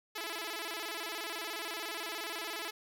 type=tone with vibrato; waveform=5% pulse; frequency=378.2 Hz; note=F#4; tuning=38 cents sharp; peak=-26 dBFS; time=0.15-2.71 s; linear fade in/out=10 ms; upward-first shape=square; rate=17 Hz; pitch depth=220 cents each way; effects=none